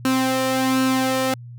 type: tone with flanger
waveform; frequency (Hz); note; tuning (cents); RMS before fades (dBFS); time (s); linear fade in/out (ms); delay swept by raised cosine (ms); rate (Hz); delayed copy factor
sawtooth; 261.6; C4; 0; -20; 0.05-1.34; 2; 0.72 to 1.68; 1.3; +0.55
effects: added 120 Hz sine -35 dBFS peak until 1.58 s